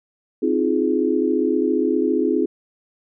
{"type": "chord", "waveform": "sine", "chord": "F minor seventh", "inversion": "second", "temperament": "just", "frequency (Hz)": [261.9, 314.3, 349.2, 419.1], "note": ["C4", "Eb4", "F4", "Ab4"], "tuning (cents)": [2, 18, 0, 16], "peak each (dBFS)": -22, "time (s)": [0.42, 2.46], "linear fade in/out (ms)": 10, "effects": []}